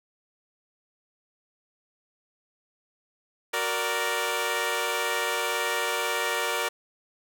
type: chord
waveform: 10% pulse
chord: Gb augmented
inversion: none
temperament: equal with one note detuned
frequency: 372.6 / 466.2 / 587.3 Hz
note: Gb4 / Bb4 / D5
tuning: +12 / 0 / 0 cents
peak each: -25 / -20 / -22 dBFS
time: 3.53-6.69 s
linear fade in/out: 10 ms
effects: none